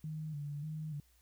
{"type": "tone with vibrato", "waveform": "sine", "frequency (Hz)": 150.2, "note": "D3", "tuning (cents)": 39, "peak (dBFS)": -38, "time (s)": [0.04, 1], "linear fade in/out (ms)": 2, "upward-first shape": "square", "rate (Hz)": 1.7, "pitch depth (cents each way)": 58, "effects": ["added 60 Hz sine -67 dBFS peak until 1.21 s", "white hiss -71 dBFS RMS until 1.21 s"]}